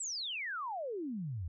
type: exponential sweep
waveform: sine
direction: down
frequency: 8100 to 77.78 Hz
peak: -36 dBFS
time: 0-1.48 s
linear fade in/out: 5 ms
effects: none